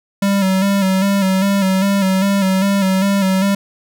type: tone with vibrato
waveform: square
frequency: 193.9 Hz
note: G3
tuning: 19 cents flat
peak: -13 dBFS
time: 0.22-3.55 s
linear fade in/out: 5 ms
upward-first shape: square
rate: 2.5 Hz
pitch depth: 41 cents each way
effects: none